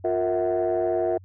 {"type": "tone cluster", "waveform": "sine", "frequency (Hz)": [354.6, 463.3, 652, 744], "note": ["F4", "A#4", "E5", "F#5"], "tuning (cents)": [26, -11, -19, 9], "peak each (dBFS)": [-24, -27, -24, -30], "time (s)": [0.04, 1.18], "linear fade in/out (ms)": 10, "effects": ["tanh soft clip ceiling -15 dBFS", "added 93 Hz sine -45 dBFS peak until 1.24 s"]}